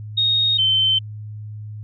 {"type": "tone pair in turn", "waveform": "sine", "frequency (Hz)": [3729, 3086], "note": ["A#7", "G7"], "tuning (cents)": [0, -28], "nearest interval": "minor third", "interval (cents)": 328, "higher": "first", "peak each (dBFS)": [-15, -14], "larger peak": "second", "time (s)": [[0.17, 0.58], [0.58, 0.99]], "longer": "neither", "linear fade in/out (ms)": 10, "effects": ["added 106 Hz sine -30 dBFS peak until 1.83 s"]}